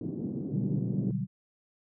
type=band-pass noise; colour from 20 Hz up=pink; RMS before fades=-35 dBFS; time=0.01-1.11 s; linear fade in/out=2 ms; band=150 to 340 Hz; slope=24 dB/octave
type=chord; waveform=sine; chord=G major seventh; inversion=first; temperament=just; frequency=122.5 / 147 / 183.75 / 196 Hz; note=B2 / D3 / F#3 / G3; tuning=-14 / +2 / -12 / 0 cents; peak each=-34 dBFS; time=0.5-1.27 s; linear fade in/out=50 ms
effects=none